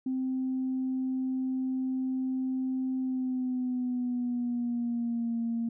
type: tone with pitch glide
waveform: sine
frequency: 260 to 231.6 Hz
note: C4 to A#3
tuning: -11 to -11 cents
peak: -27 dBFS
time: 0.06-5.69 s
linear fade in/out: 5 ms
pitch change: -200 cents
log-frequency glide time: 2.99-5.38 s
effects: tanh soft clip ceiling -23 dBFS